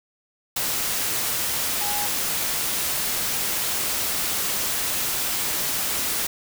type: tone in noise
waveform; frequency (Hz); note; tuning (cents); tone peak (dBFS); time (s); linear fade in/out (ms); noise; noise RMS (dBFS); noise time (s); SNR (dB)
sine; 823; G#5; -16; -30; 1.81-2.07; 5; white; -25; 0.56-6.27; -8
effects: none